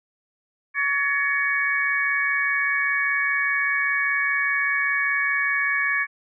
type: tone cluster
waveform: sine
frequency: 1129 / 1694 / 1839 / 2241 Hz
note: C#6 / G#6 / A#6 / C#7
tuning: +31 / +34 / -24 / +18 cents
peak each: -30 / -23 / -29 / -24 dBFS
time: 0.74-6.07 s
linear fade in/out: 50 ms
effects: none